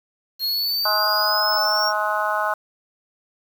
square exponential sweep, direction up, 4267 to 5588 Hz, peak -21 dBFS, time 0.39-1.93 s, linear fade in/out 50 ms
harmonic tone, 211.1 Hz, G#3, 29 cents sharp, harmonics 3 / 4 / 5 / 6 / 7, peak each -26 / -26 / -26 / -26 / -26 dBFS, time 0.85-2.54 s, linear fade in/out 5 ms
effects 7-bit

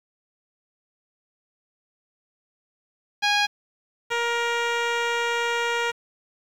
10% pulse tone pair in turn, 823 / 470.9 Hz, G#5 / A#4, -16 / +18 cents, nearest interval minor seventh, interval 966 cents, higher first, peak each -10 / -14 dBFS, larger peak first, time 3.22-3.47 / 4.1-5.92 s, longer second, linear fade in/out 20 ms, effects low-pass 5000 Hz 12 dB/octave + 8-bit

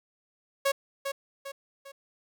sawtooth tone with echo, 552 Hz, C#5, 7 cents flat, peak -19 dBFS, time 0.65-0.72 s, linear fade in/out 10 ms, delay 400 ms, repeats 3, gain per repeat -7 dB, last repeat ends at 1.92 s, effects none

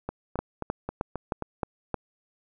two click trains, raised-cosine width 1 ms, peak -13 / -17 dBFS, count 6 / 6, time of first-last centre 0.39-1.943 / 0.09-1.423 s, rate 3.22 / 3.75 Hz, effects none

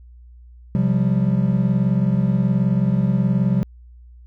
triangle chord, C suspended fourth, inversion none, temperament equal with one note detuned, 130.81 / 177.26 / 196 Hz, C3 / F3 / G3, 0 / +26 / 0 cents, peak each -18 dBFS, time 0.75-3.63 s, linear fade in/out 0 ms, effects added 60 Hz sine -41 dBFS peak until 4.26 s

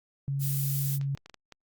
sine tone, 138.6 Hz, C#3, in tune, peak -27 dBFS, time 0.28-1.15 s, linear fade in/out 0 ms
violet noise, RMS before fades -33 dBFS, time 0.39-0.99 s, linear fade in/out 50 ms
clicks, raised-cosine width 0.2 ms, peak -29 dBFS, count 6, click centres 1.013 / 1.175 / 1.26 / 1.297 / 1.343 / 1.523 s
effects Opus 48 kbps

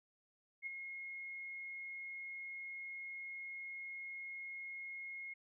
sine tone with ADSR envelope, 2156 Hz, C#7, 49 cents flat, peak -38 dBFS, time 0.62-5.34 s, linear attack 45 ms, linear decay 15 ms, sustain -6 dB, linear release 11 ms, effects none

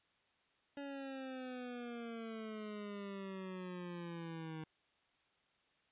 25% pulse exponential sweep, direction down, 283.5 to 156.8 Hz, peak -40 dBFS, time 0.77-4.64 s, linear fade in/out 2 ms, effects white hiss -75 dBFS RMS until 5.91 s + resampled to 8000 Hz

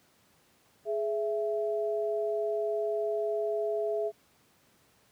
sine tone pair together, 420 / 663.4 Hz, G#4 / E5, +19 / +11 cents, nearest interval minor sixth, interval 792 cents, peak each -30 / -31 dBFS, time 0.85-4.12 s, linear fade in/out 50 ms, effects pink hiss -65 dBFS RMS until 5.11 s + high-pass 100 Hz 12 dB/octave

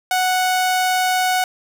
sawtooth tone, 739 Hz, F#5, 2 cents flat, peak -12 dBFS, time 0.11-1.44 s, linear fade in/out 2 ms, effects none

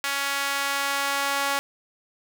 sawtooth tone with high-pass filter sweep, 279.1 Hz, C#4, 12 cents sharp, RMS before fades -26 dBFS, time 0.04-1.59 s, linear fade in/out 0 ms, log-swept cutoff 1500 to 940 Hz, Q 1.1, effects none

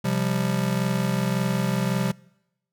square chord, C suspended fourth, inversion none, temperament just, 130.81 / 174.42 / 196.22 Hz, C3 / F3 / G3, 0 / -2 / +2 cents, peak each -27 dBFS, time 0.04-2.12 s, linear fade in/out 10 ms, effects noise-tail reverb RT60 0.9 s tail -25 dB re dry

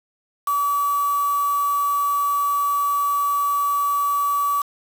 sine tone with quantisation, 1145 Hz, D6, 44 cents flat, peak -18 dBFS, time 0.47-4.62 s, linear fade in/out 5 ms, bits 5, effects none

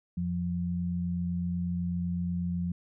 sine tone pair together, 87.31 / 175.33 Hz, F2 / F3, 0 / +7 cents, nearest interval octave, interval 1207 cents, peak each -35 / -29 dBFS, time 0.17-2.72 s, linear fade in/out 5 ms, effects none

